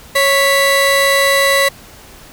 30% pulse tone pair together, 553.4 / 1972 Hz, C#5 / B6, -3 / -3 cents, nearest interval octave + minor seventh, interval 2200 cents, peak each -10 dBFS, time 0.15-1.69 s, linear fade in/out 10 ms, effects pink hiss -39 dBFS RMS until 2.32 s

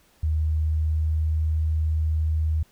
sine tone with pitch glide, 77.9 to 78.49 Hz, D#2 to D#2, +3 to +16 cents, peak -20 dBFS, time 0.23-2.63 s, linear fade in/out 5 ms, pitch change +13 cents, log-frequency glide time 0.51-1.35 s, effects pink hiss -60 dBFS RMS until 2.71 s

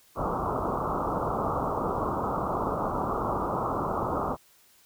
white low-pass noise, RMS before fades -29 dBFS, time 0.15-4.37 s, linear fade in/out 50 ms, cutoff 1300 Hz, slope 96 dB/octave, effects white hiss -60 dBFS RMS until 4.85 s

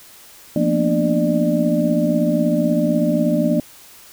sine tone cluster, 172.3 / 228.5 / 244.7 / 297.1 / 598 Hz, F3 / A#3 / B3 / D4 / D5, -23 / -34 / -16 / +20 / +31 cents, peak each -21 dBFS, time 0.56-3.6 s, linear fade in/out 2 ms, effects white hiss -44 dBFS RMS until 4.12 s

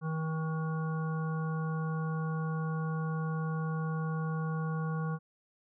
harmonic tone, 159.3 Hz, D#3, 41 cents sharp, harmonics 1 / 3 / 5 / 7 / 9, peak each -31 / -43 / -47 / -43 / -46 dBFS, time 0.01-5.19 s, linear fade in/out 50 ms, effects none

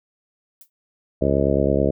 violet noise with exponential decay, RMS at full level -40 dBFS, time 0.61-0.7 s, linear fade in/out 1 ms, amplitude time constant 19 ms
harmonic tone, 69.3 Hz, C#2, in tune, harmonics 1 / 2 / 3 / 4 / 5 / 6 / 7 / 8 / 9, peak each -25 / -25 / -25 / -25 / -25 / -25 / -25 / -25 / -25 dBFS, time 1.21-1.91 s, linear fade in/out 10 ms
effects none

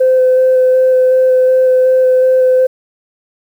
sine tone with vibrato, 514 Hz, C5, 31 cents flat, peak -5 dBFS, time 0-2.67 s, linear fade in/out 10 ms, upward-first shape square, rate 2.7 Hz, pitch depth 8 cents each way, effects tanh soft clip ceiling -3 dBFS + 7-bit

